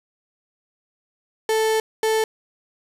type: tone bursts at uneven times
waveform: 35% pulse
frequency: 440 Hz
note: A4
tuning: in tune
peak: -16 dBFS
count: 2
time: 1.49-1.8 / 2.03-2.24 s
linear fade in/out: 2 ms
effects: resampled to 32000 Hz + 7-bit